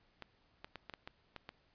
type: clicks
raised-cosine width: 0.3 ms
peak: -29 dBFS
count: 8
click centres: 0.223 / 0.645 / 0.757 / 0.897 / 0.938 / 1.075 / 1.363 / 1.491 s
effects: pink hiss -72 dBFS RMS until 1.74 s + resampled to 11025 Hz